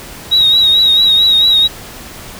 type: tone with vibrato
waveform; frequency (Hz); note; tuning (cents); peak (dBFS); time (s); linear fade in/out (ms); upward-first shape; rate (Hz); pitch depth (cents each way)
sine; 3813; A#7; +38; -5; 0.31-1.68; 20; triangle; 4.5; 58
effects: tanh soft clip ceiling -2 dBFS + pink hiss -31 dBFS RMS until 2.39 s